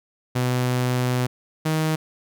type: tone pair in turn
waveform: sawtooth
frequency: 125.3 / 157.28 Hz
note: B2 / D#3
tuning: +25 / +19 cents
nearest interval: major third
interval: 394 cents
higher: second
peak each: -16 dBFS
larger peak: neither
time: 0.35-1.27 / 1.65-1.96 s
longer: first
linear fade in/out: 10 ms
effects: none